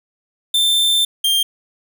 45% pulse tone pair in turn, 3562 / 3189 Hz, A7 / G7, +21 / +29 cents, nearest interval major second, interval 192 cents, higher first, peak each -13 dBFS, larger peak neither, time 0.54-1.05 / 1.24-1.43 s, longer first, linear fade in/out 5 ms, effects 9-bit

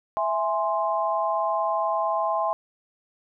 sine chord, E augmented, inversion none, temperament equal, 659.3 / 830.6 / 1046.5 Hz, E5 / G#5 / B#5, 0 / 0 / 0 cents, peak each -26 / -27 / -26 dBFS, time 0.17-2.53 s, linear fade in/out 0 ms, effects none

